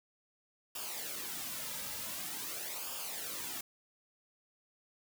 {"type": "noise with flanger", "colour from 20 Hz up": "white", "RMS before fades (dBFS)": -41, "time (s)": [0.75, 3.61], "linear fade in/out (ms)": 5, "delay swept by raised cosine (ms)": [0.49, 2.79], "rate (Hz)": 0.46, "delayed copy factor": -0.65, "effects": []}